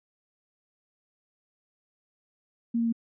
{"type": "tone with pitch steps", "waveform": "sine", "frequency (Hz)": [233.1, 231.5, 229.9], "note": ["A#3", "A#3", "A#3"], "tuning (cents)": [0, -12, -24], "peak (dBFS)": -23, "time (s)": [2.74, 2.926], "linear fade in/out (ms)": 10, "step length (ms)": 62, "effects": []}